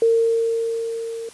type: tone with level ramp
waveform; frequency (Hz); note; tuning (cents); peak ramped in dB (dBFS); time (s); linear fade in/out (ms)
sine; 457.3; A#4; -33; -12 to -28; 0.02-1.29; 2
effects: white hiss -44 dBFS RMS until 1.33 s + resampled to 24000 Hz